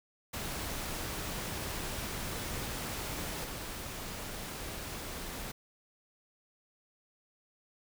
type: noise with level steps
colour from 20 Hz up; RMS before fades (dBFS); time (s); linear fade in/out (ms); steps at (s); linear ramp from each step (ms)
pink; -38 / -41; 0.33-5.52; 10; 3.44; 5
effects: none